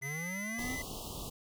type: linear sweep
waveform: square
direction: up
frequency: 130.81 to 268.1 Hz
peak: -40 dBFS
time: 0.01-0.78 s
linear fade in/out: 50 ms
type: tone with pitch glide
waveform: square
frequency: 2029 to 2015 Hz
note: B6 to B6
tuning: +46 to +34 cents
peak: -39 dBFS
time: 0.02-0.82 s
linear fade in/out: 5 ms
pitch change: -12 cents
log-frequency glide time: 0.37-0.49 s
type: band-stop noise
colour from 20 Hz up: pink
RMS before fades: -42 dBFS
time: 0.58-1.3 s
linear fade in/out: 10 ms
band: 1200 to 2800 Hz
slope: 96 dB/octave
effects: none

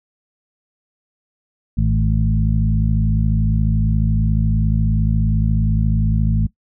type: harmonic tone with a mistuned harmonic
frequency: 54.2 Hz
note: A1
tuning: 25 cents flat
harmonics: 1 / 2 / 3 / 4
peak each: -17 / -19 / -21 / -23 dBFS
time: 1.77-6.47 s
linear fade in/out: 10 ms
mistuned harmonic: 3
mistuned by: -29 cents
effects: noise-tail reverb RT60 0.1 s tail -18 dB re dry

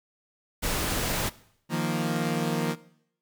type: noise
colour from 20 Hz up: pink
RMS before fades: -28 dBFS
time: 0.62-1.3 s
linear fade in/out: 20 ms
type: chord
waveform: sawtooth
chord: Eb suspended second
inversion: none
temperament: equal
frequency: 155.56 / 174.61 / 233.1 Hz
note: Eb3 / F3 / Bb3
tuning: 0 / 0 / 0 cents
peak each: -26 dBFS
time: 1.69-2.76 s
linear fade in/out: 50 ms
effects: noise-tail reverb RT60 0.7 s tail -19 dB re dry

